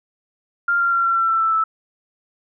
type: tone with pitch steps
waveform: sine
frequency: 1396 / 1384 / 1372 / 1360.2 / 1348.4 / 1336.8 / 1325.3 / 1313.8 Hz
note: F6 / F6 / F6 / F6 / E6 / E6 / E6 / E6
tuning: -1 / -16 / -31 / -46 / +39 / +24 / +9 / -6 cents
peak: -15 dBFS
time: 0.68-1.64 s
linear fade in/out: 5 ms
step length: 120 ms
effects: none